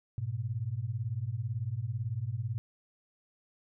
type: beating tone pair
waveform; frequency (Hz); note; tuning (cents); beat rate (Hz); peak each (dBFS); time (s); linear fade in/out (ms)
sine; 103.83 / 121.83; G#2 / B2; 0 / -23; 18; -35 / -34; 0.18-2.58; 0
effects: none